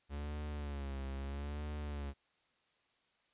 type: tone with vibrato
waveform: 45% pulse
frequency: 70.9 Hz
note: C#2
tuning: 40 cents sharp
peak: -39 dBFS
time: 0.09-2.14 s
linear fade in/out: 50 ms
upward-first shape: sine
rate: 0.77 Hz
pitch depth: 86 cents each way
effects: white hiss -75 dBFS RMS until 3.33 s + resampled to 8000 Hz